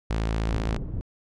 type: tone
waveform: sawtooth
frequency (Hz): 55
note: A1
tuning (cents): 0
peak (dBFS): -20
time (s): 0.1-0.78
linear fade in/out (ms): 5
type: low-pass noise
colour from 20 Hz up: pink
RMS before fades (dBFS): -32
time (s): 0.48-1.01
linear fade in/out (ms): 0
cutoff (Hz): 240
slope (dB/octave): 12
effects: low-pass 6000 Hz 12 dB/octave